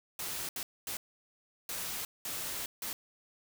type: noise bursts at uneven times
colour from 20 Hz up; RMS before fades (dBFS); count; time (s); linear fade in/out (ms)
white; -38; 6; 0.19-0.49 / 0.56-0.63 / 0.87-0.97 / 1.69-2.05 / 2.25-2.66 / 2.82-2.93; 2
effects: none